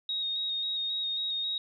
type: tone with vibrato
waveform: sine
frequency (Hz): 3748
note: A#7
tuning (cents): +9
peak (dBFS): -29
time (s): 0.09-1.58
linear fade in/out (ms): 2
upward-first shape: square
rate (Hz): 3.7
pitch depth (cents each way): 19
effects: none